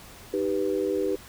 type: chord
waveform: sine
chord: Eb augmented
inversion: none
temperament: equal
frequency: 311.1 / 392 / 493.9 Hz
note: Eb4 / G4 / B4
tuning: 0 / 0 / 0 cents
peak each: -30 / -26 / -29 dBFS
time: 0.33-1.16 s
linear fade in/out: 10 ms
effects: pink hiss -47 dBFS RMS until 1.28 s